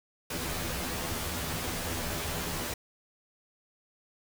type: noise with comb filter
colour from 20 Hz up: pink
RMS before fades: -34 dBFS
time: 0.3-2.74 s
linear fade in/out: 5 ms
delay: 12 ms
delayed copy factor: +1
effects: none